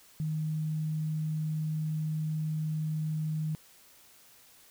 sine tone, 155.56 Hz, D#3, in tune, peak -29 dBFS, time 0.2-3.55 s, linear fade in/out 0 ms, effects white hiss -58 dBFS RMS until 4.7 s

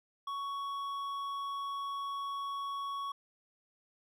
triangle tone with hard clipping, 1115 Hz, C#6, 10 cents sharp, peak -37 dBFS, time 0.27-3.12 s, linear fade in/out 5 ms, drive 10 dB, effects none

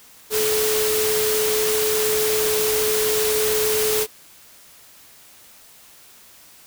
sine tone in noise, 430.3 Hz, A4, 39 cents flat, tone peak -20 dBFS, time 0.3-4.07 s, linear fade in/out 50 ms, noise white, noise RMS -23 dBFS, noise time 0.3-4.07 s, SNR 0 dB, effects white hiss -48 dBFS RMS until 6.66 s

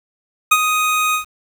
25% pulse tone with ADSR envelope, 1248 Hz, D#6, 5 cents sharp, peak -3 dBFS, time 0.51-1.25 s, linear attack 10 ms, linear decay 45 ms, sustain -8 dB, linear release 110 ms, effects 7-bit

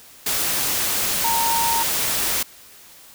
sine tone in noise, 921 Hz, A#5, 21 cents flat, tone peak -20 dBFS, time 1.24-1.83 s, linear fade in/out 5 ms, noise white, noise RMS -22 dBFS, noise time 0.26-2.43 s, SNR -1 dB, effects white hiss -46 dBFS RMS until 3.14 s

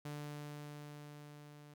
sawtooth tone with level ramp, 147.4 Hz, D3, 7 cents sharp, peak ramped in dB -38 to -51 dBFS, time 0.05-1.74 s, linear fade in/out 5 ms, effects none

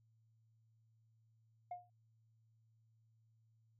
sine tone with exponential decay, 713 Hz, F5, 36 cents sharp, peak -38 dBFS, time 1.71-1.9 s, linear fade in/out 5 ms, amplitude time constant 41 ms, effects tanh soft clip ceiling -39 dBFS + added 112 Hz sine -70 dBFS peak until 3.79 s

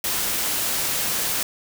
white noise, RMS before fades -24 dBFS, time 0.04-1.43 s, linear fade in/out 2 ms, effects none

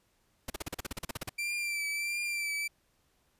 pink noise bursts, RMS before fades -36 dBFS, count 14, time 0.48-1.294 s, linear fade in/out 5 ms, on 21 ms, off 40 ms
40% pulse tone with vibrato, 2349 Hz, D7, in tune, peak -31 dBFS, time 1.38-2.68 s, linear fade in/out 10 ms, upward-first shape triangle, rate 1.5 Hz, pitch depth 43 cents each way
effects pink hiss -72 dBFS RMS until 3.39 s + resampled to 32000 Hz

